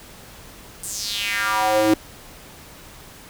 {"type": "tone with high-pass filter sweep", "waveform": "square", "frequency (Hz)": 107.8, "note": "A2", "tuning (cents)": -35, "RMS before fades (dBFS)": -21, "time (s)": [0.83, 1.94], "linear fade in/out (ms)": 5, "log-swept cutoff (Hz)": [9200, 320], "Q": 3.6, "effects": ["pink hiss -43 dBFS RMS until 3.29 s"]}